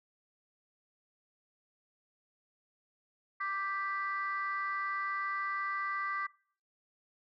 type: chord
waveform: sine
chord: G major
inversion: second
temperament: equal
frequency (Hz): 1174.7 / 1568 / 1975.5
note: D6 / G6 / B6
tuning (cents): 0 / 0 / 0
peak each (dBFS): -34 / -40 / -38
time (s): 3.4-6.27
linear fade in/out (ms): 10
effects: noise-tail reverb RT60 0.5 s tail -23 dB re dry + tanh soft clip ceiling -25 dBFS